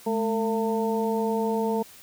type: harmonic tone with a mistuned harmonic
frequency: 225.5 Hz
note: A3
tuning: 43 cents sharp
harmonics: 1 / 2 / 3 / 4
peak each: -27 / -26 / -34 / -30 dBFS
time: 0.06-1.83 s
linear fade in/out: 10 ms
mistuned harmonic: 1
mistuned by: -83 cents
effects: white hiss -49 dBFS RMS until 2.02 s